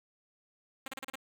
5% pulse tone bursts, 266.8 Hz, C4, 34 cents sharp, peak -27 dBFS, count 6, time 0.86-1.155 s, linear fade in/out 2 ms, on 20 ms, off 35 ms, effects none

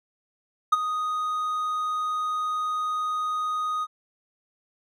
triangle tone with ADSR envelope, 1244.5 Hz, D#6, in tune, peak -11 dBFS, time 0.72-3.87 s, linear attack 10 ms, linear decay 24 ms, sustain -12 dB, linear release 43 ms, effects none

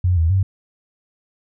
sine tone with pitch steps, 90.3 / 81.5 / 95.7 Hz, F#2 / E2 / G2, -42 / -19 / -41 cents, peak -13 dBFS, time 0.04-0.43 s, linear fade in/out 5 ms, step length 130 ms, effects none

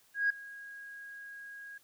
sine tone with ADSR envelope, 1642 Hz, G#6, 20 cents flat, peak -23 dBFS, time 0.14-1.78 s, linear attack 160 ms, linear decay 5 ms, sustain -21 dB, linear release 6 ms, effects tanh soft clip ceiling -20 dBFS + white hiss -66 dBFS RMS until 1.83 s

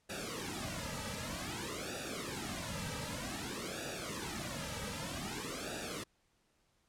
pink noise with flanger, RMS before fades -41 dBFS, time 0.09-6.04 s, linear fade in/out 10 ms, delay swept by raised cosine 0.94 to 2.84 ms, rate 0.53 Hz, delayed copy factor -1, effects pink hiss -75 dBFS RMS until 6.88 s + low-pass 10000 Hz 12 dB/octave

